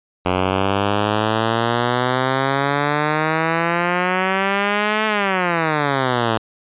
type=exponential two-way sweep; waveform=5% pulse; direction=up then down; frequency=90.3 to 218.1 to 109.2 Hz; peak=-5 dBFS; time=0.25-6.38 s; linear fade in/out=10 ms; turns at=5.06 s; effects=resampled to 8000 Hz